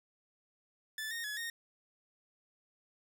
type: tone with pitch steps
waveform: sawtooth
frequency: 1748 / 1849 / 1698 / 1851 Hz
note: A6 / A#6 / G#6 / A#6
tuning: -12 / -15 / +38 / -13 cents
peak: -34 dBFS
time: 0.98-1.5 s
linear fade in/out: 2 ms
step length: 130 ms
effects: 12-bit